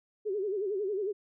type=tone with vibrato; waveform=sine; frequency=400 Hz; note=G4; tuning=35 cents sharp; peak=-29 dBFS; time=0.25-1.13 s; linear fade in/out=20 ms; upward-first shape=sine; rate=11 Hz; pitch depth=130 cents each way; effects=none